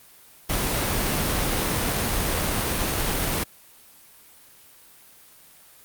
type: noise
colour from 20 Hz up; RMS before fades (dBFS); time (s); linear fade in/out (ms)
pink; -24; 0.49-3.44; 10
effects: white hiss -51 dBFS RMS until 5.84 s + Opus 32 kbps